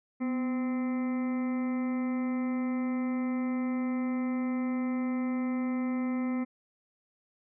harmonic tone with a mistuned harmonic, 258.8 Hz, C4, 19 cents flat, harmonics 1 / 2 / 3 / 4 / 5 / 7 / 8 / 9, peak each -28 / -42 / -47 / -47 / -48 / -54 / -47 / -55 dBFS, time 0.2-6.45 s, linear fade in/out 20 ms, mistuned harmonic 1, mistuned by -57 cents, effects none

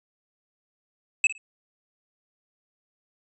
square tone with echo, 2600 Hz, E7, 24 cents flat, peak -16 dBFS, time 1.24-1.27 s, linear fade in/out 2 ms, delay 55 ms, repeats 2, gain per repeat -15 dB, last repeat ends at 1.38 s, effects resampled to 22050 Hz

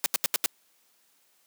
white noise bursts, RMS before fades -24 dBFS, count 5, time 0.04-0.46 s, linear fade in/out 0 ms, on 20 ms, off 80 ms, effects white hiss -66 dBFS RMS until 1.46 s + high-pass 200 Hz 12 dB/octave

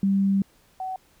sine tone pair in turn, 196 / 752.3 Hz, G3 / F#5, 0 / +29 cents, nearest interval octave + major seventh, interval 2329 cents, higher second, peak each -18 / -28 dBFS, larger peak first, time 0.03-0.42 / 0.8-0.96 s, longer first, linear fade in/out 2 ms, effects pink hiss -60 dBFS RMS until 1.2 s

